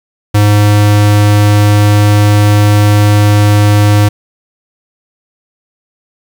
square tone, 103.83 Hz, G#2, in tune, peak -5 dBFS, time 0.34-4.09 s, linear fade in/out 10 ms, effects 7-bit

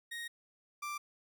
30% pulse tone pair in turn, 1870 / 1178 Hz, A#6 / D6, +5 / +5 cents, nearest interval minor sixth, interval 800 cents, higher first, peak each -37 / -35 dBFS, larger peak second, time 0.11-0.28 / 0.82-0.98 s, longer first, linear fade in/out 10 ms, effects none

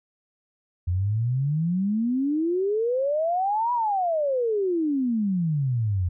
sine exponential two-way sweep, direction up then down, 85.4 to 987.8 to 85.4 Hz, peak -21 dBFS, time 0.87-6.09 s, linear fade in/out 10 ms, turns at 3.73 s, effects none

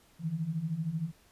sine beating tone pair, 152.3 / 165.3 Hz, D#3 / E3, -37 / +5 cents, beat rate 13 Hz, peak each -36 / -32 dBFS, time 0.19-1.12 s, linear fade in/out 50 ms, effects pink hiss -63 dBFS RMS until 1.31 s + resampled to 32000 Hz

